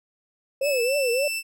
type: tone with vibrato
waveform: sine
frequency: 523.3 Hz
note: C5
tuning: in tune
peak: -21 dBFS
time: 0.61-1.28 s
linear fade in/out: 5 ms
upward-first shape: triangle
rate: 3.5 Hz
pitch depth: 230 cents each way
type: tone with pitch glide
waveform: sawtooth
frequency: 2611 to 2661 Hz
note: E7 to E7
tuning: -17 to +16 cents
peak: -23 dBFS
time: 0.61-1.43 s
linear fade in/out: 50 ms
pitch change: +33 cents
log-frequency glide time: 0.76-0.9 s
effects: none